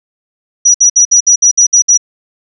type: tone bursts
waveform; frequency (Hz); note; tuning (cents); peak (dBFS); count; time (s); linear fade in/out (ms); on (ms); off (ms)
sine; 5840; F#8; -24; -3; 9; 0.65-1.976; 10; 94; 60
effects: none